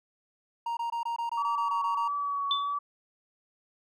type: tone bursts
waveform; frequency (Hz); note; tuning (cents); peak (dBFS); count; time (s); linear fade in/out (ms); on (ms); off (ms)
triangle; 934; A#5; +3; -27; 11; 0.66-2.08; 5; 110; 21
type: tone with vibrato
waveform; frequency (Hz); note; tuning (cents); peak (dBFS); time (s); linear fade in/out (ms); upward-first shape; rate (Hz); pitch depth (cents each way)
sine; 1137; C#6; +44; -28; 1.37-2.79; 10; triangle; 1.6; 23
type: tone with exponential decay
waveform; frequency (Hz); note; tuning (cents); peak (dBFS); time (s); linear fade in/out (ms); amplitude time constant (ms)
sine; 3520; A7; 0; -22; 2.51-2.74; 1; 48
effects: none